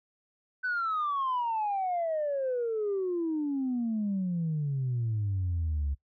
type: exponential sweep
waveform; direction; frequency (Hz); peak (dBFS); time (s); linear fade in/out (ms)
sine; down; 1524 to 68; -26; 0.63-5.95; 20
effects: noise-tail reverb RT60 0.1 s tail -21 dB re dry + tanh soft clip ceiling -24 dBFS